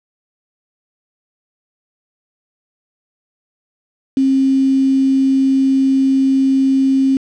sine tone with quantisation, 267.9 Hz, C4, 41 cents sharp, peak -10 dBFS, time 4.17-7.17 s, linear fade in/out 2 ms, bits 5, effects low-pass 4000 Hz 12 dB/octave

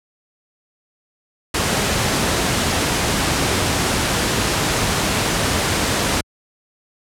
pink noise, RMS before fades -18 dBFS, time 1.54-6.21 s, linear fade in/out 5 ms, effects high-pass 60 Hz 12 dB/octave + low-pass 10000 Hz 12 dB/octave

